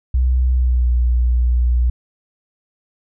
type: tone with pitch glide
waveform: sine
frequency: 63.1 to 60.63 Hz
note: B1 to B1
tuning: +38 to -31 cents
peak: -12 dBFS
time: 0.14-1.9 s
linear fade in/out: 5 ms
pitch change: -69 cents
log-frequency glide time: 0.53-0.9 s
effects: none